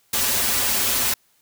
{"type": "noise with comb filter", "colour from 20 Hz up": "white", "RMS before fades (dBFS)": -21, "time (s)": [0.13, 1.14], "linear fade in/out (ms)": 5, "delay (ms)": 6.4, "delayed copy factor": -0.95, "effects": ["white hiss -62 dBFS RMS until 1.41 s"]}